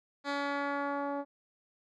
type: tone with low-pass filter sweep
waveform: 10% pulse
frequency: 283.3 Hz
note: C#4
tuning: 38 cents sharp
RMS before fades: -34 dBFS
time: 0.24-1.25 s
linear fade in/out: 50 ms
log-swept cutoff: 4500 to 680 Hz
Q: 1
effects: none